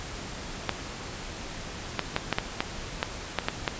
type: clicks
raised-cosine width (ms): 0.3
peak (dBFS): -8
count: 10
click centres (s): 0.693 / 1.993 / 2.164 / 2.327 / 2.385 / 2.605 / 3.029 / 3.387 / 3.485 / 3.678
effects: pink hiss -38 dBFS RMS until 3.79 s + resampled to 16000 Hz